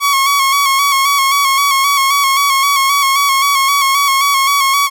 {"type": "tone with vibrato", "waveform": "sawtooth", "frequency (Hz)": 1108.7, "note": "C#6", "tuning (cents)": 0, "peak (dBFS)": -6, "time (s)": [0, 4.9], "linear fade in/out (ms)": 50, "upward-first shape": "square", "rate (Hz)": 3.8, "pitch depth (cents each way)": 36, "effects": []}